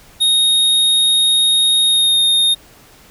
square tone with pitch glide, 3729 to 3690 Hz, A#7 to A#7, 0 to -18 cents, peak -11 dBFS, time 0.2-2.55 s, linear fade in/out 20 ms, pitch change -18 cents, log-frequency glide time 1.85-2.2 s, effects pink hiss -45 dBFS RMS until 3.1 s

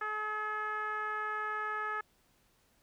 10% pulse tone with low-pass filter, 426.7 Hz, G#4, 47 cents sharp, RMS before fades -36 dBFS, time 0.01-2.01 s, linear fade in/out 5 ms, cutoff 1500 Hz, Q 8.9, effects pink hiss -70 dBFS RMS until 2.82 s

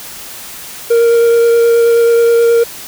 triangle tone with vibrato, 466.2 Hz, A#4, in tune, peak -4 dBFS, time 0.9-2.64 s, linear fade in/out 10 ms, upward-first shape sine, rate 9.4 Hz, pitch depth 10 cents each way, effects white hiss -29 dBFS RMS until 2.87 s

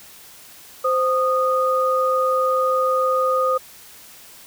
sine tone pair together, 519 / 1234.4 Hz, C5 / D#6, -14 / -14 cents, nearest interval octave + minor third, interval 1500 cents, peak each -19 / -19 dBFS, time 0.84-3.58 s, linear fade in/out 10 ms, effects white hiss -44 dBFS RMS until 4.46 s

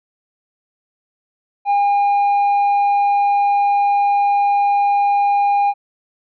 sine tone with tanh clipping, 810 Hz, G#5, 43 cents flat, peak -13 dBFS, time 1.65-5.74 s, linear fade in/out 50 ms, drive 3 dB, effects none

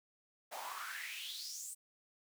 pink noise with high-pass filter sweep, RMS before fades -45 dBFS, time 0.51-1.75 s, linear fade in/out 20 ms, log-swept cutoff 670 to 8900 Hz, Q 5.6, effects none

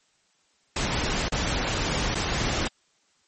pink noise with dropouts, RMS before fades -26 dBFS, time 0.76-2.68 s, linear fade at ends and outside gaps 5 ms, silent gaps 1.285-1.32 / 2.146-2.152 s, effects white hiss -66 dBFS RMS until 3.27 s + MP3 32 kbps

